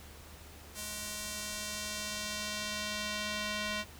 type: tone with band-pass filter sweep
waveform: square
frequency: 210.1 Hz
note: G#3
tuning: 20 cents sharp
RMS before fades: -38 dBFS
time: 0.74-3.85 s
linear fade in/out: 50 ms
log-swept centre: 9600 to 3000 Hz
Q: 0.81
effects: added 75 Hz sine -53 dBFS peak until 3.99 s + pink hiss -53 dBFS RMS until 3.99 s